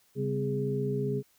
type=tone cluster; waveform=sine; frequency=136.2 / 197.9 / 253.5 / 413.7 Hz; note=C#3 / G3 / B3 / G#4; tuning=-30 / +17 / +45 / -7 cents; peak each=-31 / -36 / -37 / -31 dBFS; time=0.15-1.23 s; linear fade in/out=50 ms; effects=white hiss -66 dBFS RMS until 1.38 s